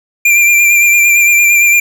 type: tone with vibrato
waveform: square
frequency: 2378 Hz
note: D7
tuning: 21 cents sharp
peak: -6 dBFS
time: 0.25-1.8 s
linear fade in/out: 5 ms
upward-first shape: sine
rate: 8.8 Hz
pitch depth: 27 cents each way
effects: none